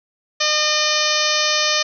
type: harmonic tone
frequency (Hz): 607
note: D#5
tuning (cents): -43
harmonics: 1 / 2 / 3 / 4 / 5 / 6 / 7 / 8 / 9 / 10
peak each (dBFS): -25 / -25 / -25 / -25 / -25 / -25 / -25 / -25 / -25 / -25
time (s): 0.4-1.83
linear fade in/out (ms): 10
effects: none